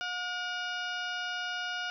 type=harmonic tone with a mistuned harmonic; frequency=720 Hz; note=F#5; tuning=47 cents flat; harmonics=1 / 2 / 3 / 4 / 5 / 6 / 7 / 8; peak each=-41 / -35 / -46 / -39 / -46 / -52 / -47 / -51 dBFS; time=0.01-1.9 s; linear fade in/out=0 ms; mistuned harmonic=3; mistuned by=+120 cents; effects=none